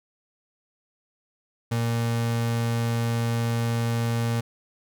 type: tone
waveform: 35% pulse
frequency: 116.54 Hz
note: A#2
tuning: in tune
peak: -21 dBFS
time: 1.71-4.41 s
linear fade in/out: 10 ms
effects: none